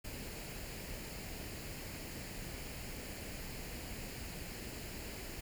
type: noise with comb filter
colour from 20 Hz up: pink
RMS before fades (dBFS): -45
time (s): 0.04-5.41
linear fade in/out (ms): 10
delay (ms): 0.42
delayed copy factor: +0.5
effects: none